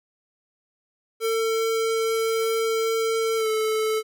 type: tone with pitch glide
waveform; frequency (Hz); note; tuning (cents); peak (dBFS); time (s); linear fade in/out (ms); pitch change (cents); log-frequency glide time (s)
square; 449.6 to 436.3; A4 to A4; +37 to -15; -22; 1.2-4.03; 50; -52; 3.36-3.48
effects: none